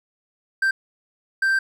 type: tone bursts at uneven times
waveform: triangle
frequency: 1568 Hz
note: G6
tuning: in tune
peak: -15 dBFS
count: 2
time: 0.62-0.71 / 1.42-1.59 s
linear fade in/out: 5 ms
effects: none